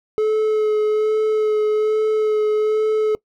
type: tone with vibrato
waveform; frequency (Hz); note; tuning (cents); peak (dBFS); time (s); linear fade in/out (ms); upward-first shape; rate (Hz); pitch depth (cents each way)
triangle; 429.8; A4; -41; -13; 0.18-3.15; 0; sine; 1.2; 15
effects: noise-tail reverb RT60 0.1 s tail -23 dB re dry